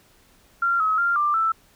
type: tone with pitch steps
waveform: sine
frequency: 1381 / 1280 / 1390 / 1185 / 1324 Hz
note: F6 / D#6 / F6 / D6 / E6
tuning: -20 / +49 / -9 / +15 / +7 cents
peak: -18 dBFS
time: 0.62-1.52 s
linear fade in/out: 5 ms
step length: 180 ms
effects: pink hiss -57 dBFS RMS until 1.75 s